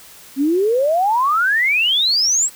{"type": "exponential sweep", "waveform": "sine", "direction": "up", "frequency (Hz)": [261.6, 8050], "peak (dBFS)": -13, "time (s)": [0.36, 2.5], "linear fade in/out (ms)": 50, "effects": ["white hiss -42 dBFS RMS until 2.55 s"]}